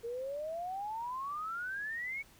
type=exponential sweep; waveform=sine; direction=up; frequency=456 to 2255 Hz; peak=-36 dBFS; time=0.03-2.23 s; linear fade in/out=20 ms; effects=pink hiss -61 dBFS RMS until 2.39 s